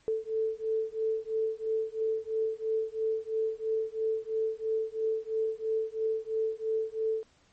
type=beating tone pair; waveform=sine; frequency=440 / 443 Hz; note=A4 / A4; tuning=0 / +12 cents; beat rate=3 Hz; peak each=-31 dBFS; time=0.08-7.23 s; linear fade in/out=0 ms; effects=pink hiss -65 dBFS RMS until 7.52 s + MP3 32 kbps